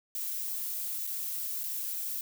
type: noise with dropouts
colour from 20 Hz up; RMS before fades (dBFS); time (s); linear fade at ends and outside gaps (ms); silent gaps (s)
violet; -35; 0.15-2.21; 1; 1.068-1.073 / 1.634-1.638
effects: none